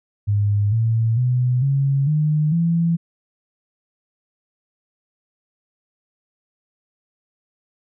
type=tone with pitch steps; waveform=sine; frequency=102.7 / 113.3 / 124.99 / 137.88 / 152.11 / 167.8 Hz; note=G#2 / A#2 / B2 / C#3 / D#3 / E3; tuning=-19 / -49 / +21 / -9 / -39 / +31 cents; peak=-15 dBFS; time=0.27-2.97 s; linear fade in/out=20 ms; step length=450 ms; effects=none

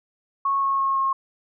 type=tone with pitch steps; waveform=sine; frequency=1100 / 1093 / 1086.1 / 1079.2 Hz; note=C#6 / C#6 / C#6 / C#6; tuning=-14 / -25 / -36 / -47 cents; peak=-19 dBFS; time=0.45-1.13 s; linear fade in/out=5 ms; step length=170 ms; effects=none

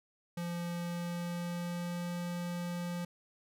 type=tone with pitch glide; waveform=square; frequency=172.6 to 174.71 Hz; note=F3 to F3; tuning=-20 to +1 cents; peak=-36 dBFS; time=0.37-3.05 s; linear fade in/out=5 ms; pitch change=+21 cents; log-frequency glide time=0.65-2.14 s; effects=none

